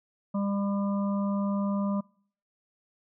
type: harmonic tone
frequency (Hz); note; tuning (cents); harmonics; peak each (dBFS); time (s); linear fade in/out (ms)
200; G3; +35; 1 / 3 / 5 / 6; -26 / -36 / -40 / -42; 0.34-2.01; 10
effects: noise-tail reverb RT60 0.6 s tail -26 dB re dry